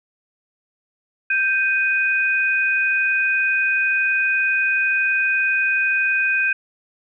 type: tone pair together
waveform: sine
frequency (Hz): 1568 / 2489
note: G6 / D#7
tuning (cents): 0 / 0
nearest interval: minor sixth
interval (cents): 800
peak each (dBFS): -19 / -19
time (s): 1.3-6.53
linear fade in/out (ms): 5
effects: none